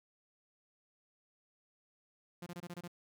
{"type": "tone bursts", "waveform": "sawtooth", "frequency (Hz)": 174.61, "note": "F3", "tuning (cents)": 0, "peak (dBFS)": -39, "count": 7, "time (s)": [2.42, 2.878], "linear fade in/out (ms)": 5, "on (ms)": 44, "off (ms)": 25, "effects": []}